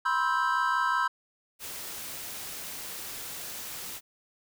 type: chord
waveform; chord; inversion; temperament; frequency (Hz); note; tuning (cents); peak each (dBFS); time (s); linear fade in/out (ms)
triangle; C major seventh; third; just; 981.1 / 1046.5 / 1308.1 / 1569.8; B5 / C6 / E6 / G6; -12 / 0 / -14 / +2; -28; 0.05-1.08; 10
type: noise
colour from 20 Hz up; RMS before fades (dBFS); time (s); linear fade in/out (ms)
white; -39; 1.59-4.01; 50
effects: none